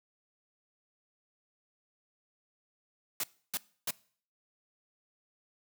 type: noise bursts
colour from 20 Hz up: white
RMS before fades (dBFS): -33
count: 3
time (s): 3.2-3.908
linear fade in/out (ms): 2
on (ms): 36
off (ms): 300
effects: noise-tail reverb RT60 0.5 s tail -22 dB re dry + high-pass 100 Hz 12 dB/octave